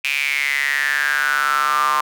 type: tone with high-pass filter sweep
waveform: square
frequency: 70.3 Hz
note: C#2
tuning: 25 cents sharp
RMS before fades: -19 dBFS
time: 0.04-2.01 s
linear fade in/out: 5 ms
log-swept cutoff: 2500 to 1100 Hz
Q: 8.9
effects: none